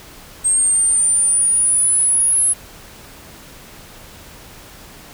sine linear sweep, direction up, 8390 to 10720 Hz, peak -12 dBFS, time 0.44-2.54 s, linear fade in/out 20 ms, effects pink hiss -40 dBFS RMS until 5.13 s

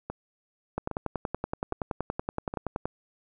two click trains, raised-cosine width 1 ms, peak -19 / -15 dBFS, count 4 / 23, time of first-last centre 0.1-2.539 / 0.78-2.855 s, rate 1.23 / 10.6 Hz, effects none

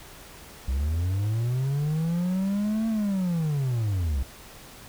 triangle linear two-way sweep, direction up then down, 61.74 to 225.7 to 61.74 Hz, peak -21 dBFS, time 0.68-4.23 s, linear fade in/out 5 ms, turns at 2.88 s, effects pink hiss -46 dBFS RMS until 4.88 s

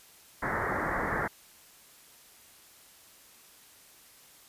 white low-pass noise, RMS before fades -31 dBFS, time 0.42-1.28 s, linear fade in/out 10 ms, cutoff 2000 Hz, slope 96 dB/octave, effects white hiss -56 dBFS RMS until 4.48 s + resampled to 32000 Hz

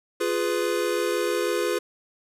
square chord, F diminished, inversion none, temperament equal with one note detuned, 349.2 / 415.3 / 498.8 Hz, F4 / Ab4 / Cb5, 0 / 0 / +17 cents, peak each -28 dBFS, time 0.2-1.79 s, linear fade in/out 10 ms, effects resampled to 32000 Hz + 9-bit

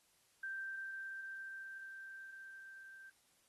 sine tone with level ramp, 1568 Hz, G6, in tune, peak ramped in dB -40 to -53 dBFS, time 0.43-3.1 s, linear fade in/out 5 ms, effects white hiss -73 dBFS RMS until 3.48 s + AAC 32 kbps

